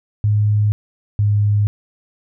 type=tone pair in turn; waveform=sine; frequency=104.9 / 103.52 Hz; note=G#2 / G#2; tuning=+18 / -5 cents; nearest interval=unison; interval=23 cents; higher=first; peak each=-12 dBFS; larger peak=neither; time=0.24-0.72 / 1.19-1.67 s; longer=neither; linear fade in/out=0 ms; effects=none